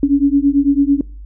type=beating tone pair; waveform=sine; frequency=277.2 / 286.2 Hz; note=C#4 / D4; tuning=0 / -45 cents; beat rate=9 Hz; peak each=-13 dBFS; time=0.03-1.01 s; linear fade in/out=2 ms; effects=noise-tail reverb RT60 0.4 s tail -24 dB re dry + added 50 Hz sine -30 dBFS peak until 1.25 s